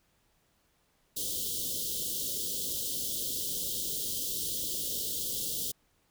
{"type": "band-stop noise", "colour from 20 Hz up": "white", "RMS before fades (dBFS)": -34, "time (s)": [1.16, 5.72], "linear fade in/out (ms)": 10, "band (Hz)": [560, 3000], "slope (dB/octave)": 96, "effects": ["pink hiss -71 dBFS RMS until 6.1 s"]}